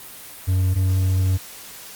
triangle tone pair in turn, 92.5 / 93.41 Hz, F#2 / F#2, 0 / +17 cents, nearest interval unison, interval 17 cents, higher second, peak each -14 dBFS, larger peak neither, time 0.47-0.75 / 0.75-1.38 s, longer second, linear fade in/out 20 ms, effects white hiss -39 dBFS RMS until 1.95 s + Opus 32 kbps

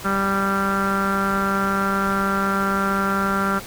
sawtooth tone with low-pass filter, 196 Hz, G3, in tune, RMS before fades -21 dBFS, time 0.04-3.6 s, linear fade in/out 20 ms, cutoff 1400 Hz, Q 8.3, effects pink hiss -36 dBFS RMS until 3.66 s

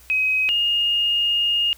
sine tone pair in turn, 2532 / 2842 Hz, D#7 / F7, +30 / +30 cents, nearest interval major second, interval 200 cents, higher second, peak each -17 dBFS, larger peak neither, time 0.1-0.49 / 0.49-1.73 s, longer second, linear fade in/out 0 ms, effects added 60 Hz sine -50 dBFS peak until 1.77 s + white hiss -50 dBFS RMS until 1.77 s

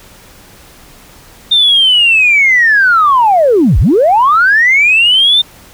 sine linear two-way sweep, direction down then up, 3647 to 36.97 to 3647 Hz, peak -4 dBFS, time 1.51-5.42 s, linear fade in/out 10 ms, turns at 3.79 s, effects tanh soft clip ceiling 0 dBFS + pink hiss -39 dBFS RMS until 5.73 s

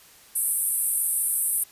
pink band-pass noise, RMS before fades -25 dBFS, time 0.35-1.64 s, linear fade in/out 10 ms, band 8600 to 13000 Hz, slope 96 dB/octave, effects white hiss -52 dBFS RMS until 1.71 s + resampled to 32000 Hz

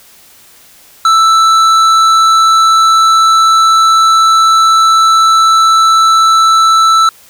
sine tone with hard clipping, 1322 Hz, E6, 5 cents sharp, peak -6 dBFS, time 1.05-7.09 s, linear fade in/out 2 ms, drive 10 dB, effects white hiss -41 dBFS RMS until 7.29 s

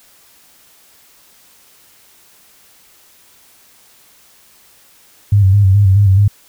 sine tone with vibrato, 98.6 Hz, G2, 11 cents sharp, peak -6 dBFS, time 5.32-6.28 s, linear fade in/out 5 ms, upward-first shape square, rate 4.7 Hz, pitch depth 57 cents each way, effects white hiss -48 dBFS RMS until 6.48 s

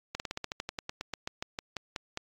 slowing click train, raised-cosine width 0.2 ms, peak -17 dBFS, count 19, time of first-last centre 0.15-2.174 s, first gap 49 ms, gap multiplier 1.09, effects AAC 48 kbps

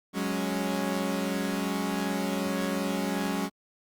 sawtooth chord, F# suspended second, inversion none, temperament equal, 185 / 207.7 / 277.2 Hz, F#3 / G#3 / C#4, 0 / 0 / 0 cents, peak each -28 dBFS, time 0.13-3.5 s, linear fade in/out 50 ms, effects Opus 48 kbps

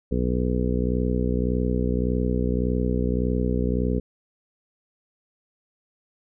harmonic tone, 61.74 Hz, B1, in tune, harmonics 1 / 2 / 3 / 4 / 5 / 6 / 7 / 8, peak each -25 / -30 / -27 / -28 / -35 / -35 / -30 / -33 dBFS, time 0.11-4 s, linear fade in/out 10 ms, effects none

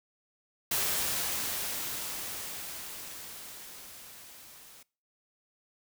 white noise with level ramp, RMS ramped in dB -29 to -53 dBFS, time 0.71-4.83 s, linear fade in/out 5 ms, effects noise-tail reverb RT60 0.4 s tail -24 dB re dry

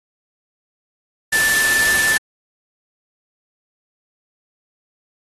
sine tone in noise, 1760 Hz, A6, in tune, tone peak -15 dBFS, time 1.32-2.18 s, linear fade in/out 10 ms, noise white, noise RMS -20 dBFS, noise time 1.32-2.18 s, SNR +2 dB, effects AAC 32 kbps

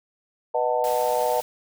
sine chord, B dominant seventh, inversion none, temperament just, 493.9 / 617.4 / 740.8 / 889 Hz, B4 / D#5 / F#5 / A5, 0 / -14 / +2 / +18 cents, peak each -25 / -25 / -27 / -26 dBFS, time 0.54-1.41 s, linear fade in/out 10 ms
white noise, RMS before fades -37 dBFS, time 0.84-1.42 s, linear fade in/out 0 ms
effects none

